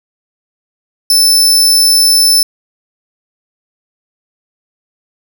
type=tone; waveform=sawtooth; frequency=5280 Hz; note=E8; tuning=2 cents sharp; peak=-3 dBFS; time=1.1-2.43 s; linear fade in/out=2 ms; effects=none